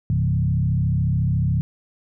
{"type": "tone with frequency modulation", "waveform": "sine", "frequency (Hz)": 123.47, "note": "B2", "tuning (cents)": 0, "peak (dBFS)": -17, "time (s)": [0.1, 1.61], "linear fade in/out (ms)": 0, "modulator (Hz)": 34, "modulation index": 1.3, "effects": []}